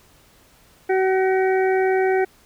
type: harmonic tone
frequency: 378.1 Hz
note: F#4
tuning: 38 cents sharp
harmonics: 1 / 2 / 4 / 5 / 6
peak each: -17 / -23 / -29 / -31 / -33 dBFS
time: 0.89-2.25 s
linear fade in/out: 10 ms
effects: pink hiss -54 dBFS RMS until 2.45 s